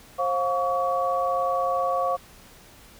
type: tone cluster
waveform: sine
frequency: 533 / 710 / 1131 Hz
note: C5 / F5 / C#6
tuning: +32 / +28 / +34 cents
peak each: -26 dBFS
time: 0.18-2.17 s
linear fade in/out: 20 ms
effects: pink hiss -50 dBFS RMS until 2.99 s